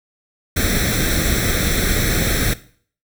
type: noise with comb filter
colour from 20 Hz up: pink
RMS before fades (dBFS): -18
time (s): 0.56-2.54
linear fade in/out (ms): 10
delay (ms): 0.52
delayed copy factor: +0.8
effects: noise-tail reverb RT60 0.5 s tail -17 dB re dry